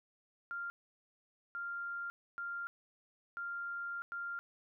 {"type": "tone bursts at uneven times", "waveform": "sine", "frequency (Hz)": 1394, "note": "F6", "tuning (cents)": -4, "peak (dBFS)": -38, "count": 5, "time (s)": [[0.51, 0.7], [1.55, 2.1], [2.38, 2.67], [3.37, 4.02], [4.12, 4.39]], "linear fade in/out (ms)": 0, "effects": []}